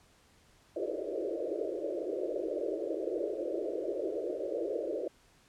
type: band-pass noise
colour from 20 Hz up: pink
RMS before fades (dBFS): -35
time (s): 0.76-5.08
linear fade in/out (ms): 5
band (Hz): 320 to 620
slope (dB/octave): 96
effects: pink hiss -64 dBFS RMS until 5.48 s + low-pass 10000 Hz 12 dB/octave